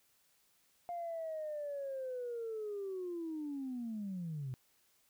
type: linear sweep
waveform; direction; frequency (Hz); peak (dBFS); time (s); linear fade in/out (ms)
sine; down; 703 to 123.4; -37; 0.89-4.54; 0
effects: tanh soft clip ceiling -34 dBFS + white hiss -72 dBFS RMS until 5.09 s